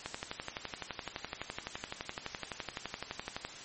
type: click train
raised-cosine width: 0.3 ms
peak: -20 dBFS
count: 41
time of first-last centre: 0.06-3.45 s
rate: 11.8 Hz
effects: white hiss -47 dBFS RMS until 3.64 s + MP3 32 kbps